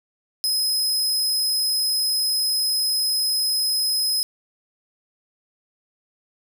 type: tone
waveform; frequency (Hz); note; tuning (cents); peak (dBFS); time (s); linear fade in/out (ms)
sawtooth; 5090; D#8; +39; -17; 0.44-4.23; 0
effects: none